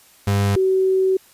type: tone pair in turn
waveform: 35% pulse / sine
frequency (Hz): 100.3 / 378.7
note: G2 / F#4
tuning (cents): +40 / +40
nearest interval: octave + major seventh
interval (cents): 2300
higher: second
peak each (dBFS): -14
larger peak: neither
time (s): 0.27-0.56 / 0.56-1.17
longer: second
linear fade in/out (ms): 5
effects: white hiss -51 dBFS RMS until 1.33 s + resampled to 32000 Hz